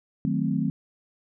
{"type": "chord", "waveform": "sine", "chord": "D# diminished seventh", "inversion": "none", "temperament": "equal", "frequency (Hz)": [155.56, 185, 220, 261.6], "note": ["D#3", "F#3", "A3", "C4"], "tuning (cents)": [0, 0, 0, 0], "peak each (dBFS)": -28, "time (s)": [0.25, 0.7], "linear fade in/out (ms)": 0, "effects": []}